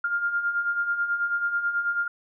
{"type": "beating tone pair", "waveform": "sine", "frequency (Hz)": [1396.9, 1406.1], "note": ["F6", "F6"], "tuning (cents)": [0, 11], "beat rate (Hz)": 9.2, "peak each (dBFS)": [-31, -24], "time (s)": [0.04, 2.08], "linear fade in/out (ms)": 5, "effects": []}